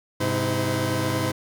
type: tone cluster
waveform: sawtooth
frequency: 102.5 / 130.2 / 320 / 512 Hz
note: G#2 / C3 / D#4 / C5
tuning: -22 / -8 / +49 / -38 cents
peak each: -24 dBFS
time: 0.2-1.32 s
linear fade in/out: 10 ms
effects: none